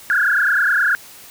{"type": "tone with frequency modulation", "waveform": "sine", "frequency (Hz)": 1553, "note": "G6", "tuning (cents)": -17, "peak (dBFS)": -13, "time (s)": [0.1, 0.95], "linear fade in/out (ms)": 0, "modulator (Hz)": 29.3, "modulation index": 5.3, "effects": ["white hiss -41 dBFS RMS until 1.3 s"]}